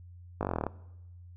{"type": "slowing click train", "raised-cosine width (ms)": 1, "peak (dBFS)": -16, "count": 12, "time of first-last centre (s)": [0.41, 0.666], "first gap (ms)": 19, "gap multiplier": 1.04, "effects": ["noise-tail reverb RT60 0.9 s tail -20 dB re dry", "added 88 Hz sine -47 dBFS peak until 1.36 s"]}